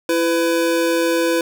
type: tone pair together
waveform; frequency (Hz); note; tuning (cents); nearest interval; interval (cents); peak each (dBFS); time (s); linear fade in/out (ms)
square; 334.3 / 502; E4 / B4; +24 / +28; perfect fifth; 704; -19; 0.09-1.41; 2
effects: none